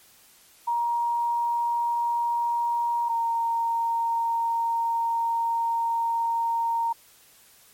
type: tone pair in turn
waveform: sine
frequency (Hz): 943 / 924.7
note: A#5 / A#5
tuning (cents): +20 / -14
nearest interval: unison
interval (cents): 34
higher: first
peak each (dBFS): -22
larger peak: neither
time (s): 0.67-3.09 / 3.09-6.93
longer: second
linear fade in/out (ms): 10
effects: white hiss -55 dBFS RMS until 7.73 s + MP3 64 kbps